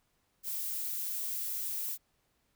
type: noise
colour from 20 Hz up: violet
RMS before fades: -36 dBFS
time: 0.43-1.98 s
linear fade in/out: 50 ms
effects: pink hiss -75 dBFS RMS until 2.55 s